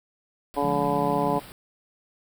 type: band-stop noise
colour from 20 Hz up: pink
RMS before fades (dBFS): -44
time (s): 0.54-1.52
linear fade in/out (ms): 0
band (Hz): 5300 to 7900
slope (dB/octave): 96
type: harmonic tone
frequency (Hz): 143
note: D3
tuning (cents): -46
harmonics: 2 / 3 / 4 / 5 / 6 / 7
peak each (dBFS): -29 / -29 / -29 / -29 / -29 / -29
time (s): 0.56-1.4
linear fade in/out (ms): 20
type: chord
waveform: sine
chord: D diminished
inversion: none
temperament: just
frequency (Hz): 146.83 / 176.2 / 211.4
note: D3 / F3 / Ab3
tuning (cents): 0 / +16 / +31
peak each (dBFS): -34 / -32 / -35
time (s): 0.62-1.39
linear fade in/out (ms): 10
effects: none